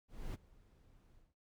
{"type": "noise with ADSR envelope", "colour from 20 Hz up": "brown", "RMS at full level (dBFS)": -41, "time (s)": [0.08, 1.35], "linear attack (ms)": 260, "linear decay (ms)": 24, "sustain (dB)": -23, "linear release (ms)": 190, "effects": []}